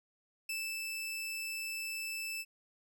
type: tone with ADSR envelope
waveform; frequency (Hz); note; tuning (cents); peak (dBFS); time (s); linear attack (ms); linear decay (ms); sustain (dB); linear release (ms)
sawtooth; 2637; E7; 0; -32; 0.49-2.45; 5; 300; -2; 46
effects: none